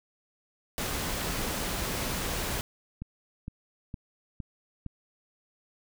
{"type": "noise", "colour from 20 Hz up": "pink", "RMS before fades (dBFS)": -32, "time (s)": [0.78, 2.61], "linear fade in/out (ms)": 0}
{"type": "click train", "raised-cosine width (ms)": 5, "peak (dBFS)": -24, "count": 5, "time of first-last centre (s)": [3.02, 4.863], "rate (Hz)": 2.17}
{"effects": []}